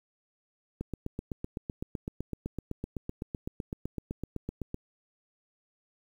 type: click train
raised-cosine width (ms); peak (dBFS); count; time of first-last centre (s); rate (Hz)
3; -21; 32; 0.81-4.744; 7.88
effects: 9-bit